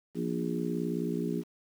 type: harmonic tone with a mistuned harmonic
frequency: 59 Hz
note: A#1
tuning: 22 cents sharp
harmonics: 3 / 4 / 5 / 6 / 7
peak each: -34 / -35 / -36 / -37 / -37 dBFS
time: 0.14-1.44 s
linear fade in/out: 50 ms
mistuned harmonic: 3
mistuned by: -59 cents
effects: 9-bit